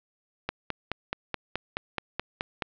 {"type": "click train", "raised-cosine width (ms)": 0.3, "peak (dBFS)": -12, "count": 11, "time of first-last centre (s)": [0.49, 2.622], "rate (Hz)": 4.69, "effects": ["low-pass 4000 Hz 12 dB/octave"]}